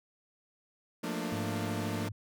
sawtooth chord, Bb major seventh, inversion second, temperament equal with one note detuned, 174.61 / 220 / 233.1 / 297.6 Hz, F3 / A3 / Bb3 / D4, 0 / 0 / 0 / +23 cents, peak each -35 dBFS, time 1.03-2.09 s, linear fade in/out 10 ms
sine tone, 103.83 Hz, G#2, in tune, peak -37 dBFS, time 1.32-2.12 s, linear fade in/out 5 ms
effects none

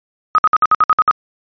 sine tone bursts, 1261 Hz, D#6, 23 cents sharp, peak -7 dBFS, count 9, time 0.35-1.111 s, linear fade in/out 0 ms, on 33 ms, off 58 ms, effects resampled to 11025 Hz

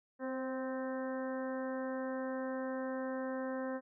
harmonic tone with a mistuned harmonic, 260 Hz, C4, 11 cents flat, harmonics 1 / 2 / 3 / 4 / 5 / 6 / 7, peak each -39 / -39 / -49 / -48 / -53 / -50 / -52 dBFS, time 0.19-3.81 s, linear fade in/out 50 ms, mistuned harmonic 2, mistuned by +19 cents, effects none

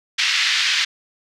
pink band-pass noise, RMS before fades -19 dBFS, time 0.18-0.85 s, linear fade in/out 10 ms, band 1800 to 5100 Hz, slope 24 dB/octave, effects none

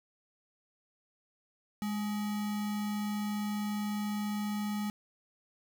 sine tone with sample-and-hold, 207.7 Hz, G#3, in tune, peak -31 dBFS, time 1.82-4.9 s, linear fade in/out 0 ms, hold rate 1050 Hz, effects none

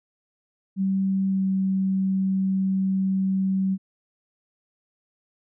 sine tone with pitch glide, 192.6 to 191.16 Hz, G3 to G3, -30 to -43 cents, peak -20 dBFS, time 0.76-3.78 s, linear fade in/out 50 ms, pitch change -13 cents, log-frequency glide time 1.27-1.45 s, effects none

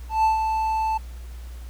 triangle tone with ADSR envelope, 880 Hz, A5, in tune, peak -13 dBFS, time 0.09-0.98 s, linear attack 150 ms, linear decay 130 ms, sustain -6 dB, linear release 11 ms, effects added 60 Hz sine -34 dBFS peak until 1.69 s + pink hiss -51 dBFS RMS until 1.69 s

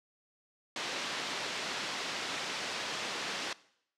white band-pass noise, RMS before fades -37 dBFS, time 0.76-3.53 s, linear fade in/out 2 ms, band 200 to 4500 Hz, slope 12 dB/octave, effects noise-tail reverb RT60 0.7 s tail -20 dB re dry + low-pass 7000 Hz 12 dB/octave

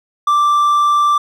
triangle tone, 1174.7 Hz, D6, in tune, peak -8 dBFS, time 0.27-1.18 s, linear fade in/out 5 ms, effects none

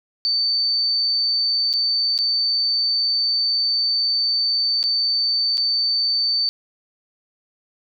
sine tone with dropouts, 4558 Hz, C#8, 47 cents sharp, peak -17 dBFS, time 0.25-6.49 s, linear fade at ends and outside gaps 0 ms, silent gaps 1.73-1.737 / 2.178-2.188 / 4.829-4.839 / 5.572-5.579 s, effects none

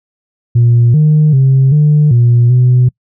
sine tone with pitch steps, 118.9 / 152.8 / 133.7 / 149.9 / 119.8 / 125.1 Hz, A#2 / D#3 / C3 / D3 / A#2 / B2, +35 / -31 / +38 / +36 / +48 / +23 cents, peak -3 dBFS, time 0.55-2.89 s, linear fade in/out 10 ms, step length 390 ms, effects noise-tail reverb RT60 0.1 s tail -26 dB re dry + tanh soft clip ceiling -2 dBFS

